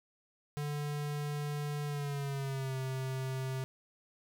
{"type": "tone with pitch glide", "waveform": "square", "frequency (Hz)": [146.83, 131.57], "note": ["D3", "C3"], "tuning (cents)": [0, 10], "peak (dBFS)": -35, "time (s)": [0.57, 3.64], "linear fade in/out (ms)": 0, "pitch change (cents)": -190, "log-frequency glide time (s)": [1.86, 2.76], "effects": []}